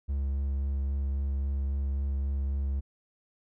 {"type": "tone with vibrato", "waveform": "triangle", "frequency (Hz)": 68.9, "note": "C#2", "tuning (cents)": -10, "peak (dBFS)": -25, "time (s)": [0.08, 2.81], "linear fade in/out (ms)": 20, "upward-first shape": "sine", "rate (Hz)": 3.7, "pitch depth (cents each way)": 13, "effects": []}